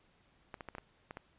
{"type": "clicks", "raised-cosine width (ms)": 0.5, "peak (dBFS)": -28, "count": 7, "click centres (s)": [0.542, 0.608, 0.687, 0.751, 0.783, 1.109, 1.171], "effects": ["pink hiss -69 dBFS RMS until 1.38 s", "resampled to 8000 Hz"]}